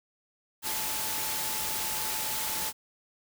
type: tone in noise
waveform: sine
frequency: 870 Hz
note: A5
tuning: 20 cents flat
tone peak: -41 dBFS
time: 0.62-2.73 s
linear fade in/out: 50 ms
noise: white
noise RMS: -32 dBFS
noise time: 0.62-2.73 s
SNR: -12 dB
effects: none